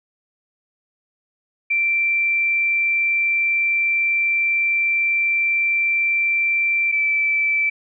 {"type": "tone pair in turn", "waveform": "sine", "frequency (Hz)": [2349, 2322], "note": ["D7", "D7"], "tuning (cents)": [0, -20], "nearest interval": "unison", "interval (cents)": 20, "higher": "first", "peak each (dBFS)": -16, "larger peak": "neither", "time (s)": [[1.7, 6.92], [6.92, 7.7]], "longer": "first", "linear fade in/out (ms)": 10, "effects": []}